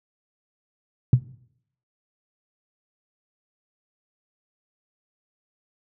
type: tone with exponential decay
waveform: sine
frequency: 125.3 Hz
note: B2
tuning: 25 cents sharp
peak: -6 dBFS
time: 1.13-1.22 s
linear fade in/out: 2 ms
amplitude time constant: 19 ms
effects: noise-tail reverb RT60 0.7 s tail -19 dB re dry + high-pass 60 Hz 12 dB/octave